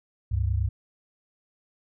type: tone pair together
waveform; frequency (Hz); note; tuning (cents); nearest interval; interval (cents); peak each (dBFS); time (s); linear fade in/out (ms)
sine; 70.3 / 99.58; C#2 / G2; +25 / +28; tritone; 603; -25; 0.31-0.69; 10
effects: none